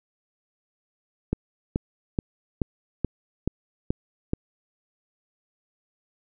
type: click train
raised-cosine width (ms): 3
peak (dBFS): -10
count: 8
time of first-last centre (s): 1.33-4.334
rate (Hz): 2.33
effects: none